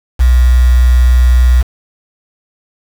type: tone with quantisation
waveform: sine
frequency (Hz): 61.74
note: B1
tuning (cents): 0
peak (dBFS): -4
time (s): 0.19-1.63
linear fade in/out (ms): 20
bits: 4
effects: none